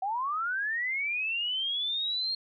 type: linear sweep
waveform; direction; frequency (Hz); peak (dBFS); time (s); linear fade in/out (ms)
sine; up; 740 to 4250; -28; 0.02-2.35; 5
effects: none